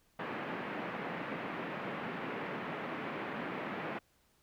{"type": "band-pass noise", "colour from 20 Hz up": "pink", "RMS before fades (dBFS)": -40, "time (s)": [0.19, 3.99], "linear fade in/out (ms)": 5, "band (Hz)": [170, 2400], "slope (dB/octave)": 24, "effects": ["pink hiss -71 dBFS RMS until 4.42 s"]}